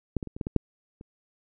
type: clicks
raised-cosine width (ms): 3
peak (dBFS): -13 / -20 / -25 / -25 / -17 / -17 / -7 / -30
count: 8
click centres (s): 0.167 / 0.228 / 0.273 / 0.365 / 0.412 / 0.469 / 0.563 / 1.011
effects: none